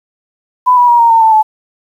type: tone with pitch steps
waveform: sine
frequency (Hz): 999 / 975.6 / 952.8 / 930.5 / 908.7 / 887.4 / 866.7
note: B5 / B5 / A#5 / A#5 / A#5 / A5 / A5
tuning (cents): +20 / -21 / +38 / -3 / -44 / +14 / -26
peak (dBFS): -4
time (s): 0.66-1.43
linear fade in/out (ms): 20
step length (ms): 110
effects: 7-bit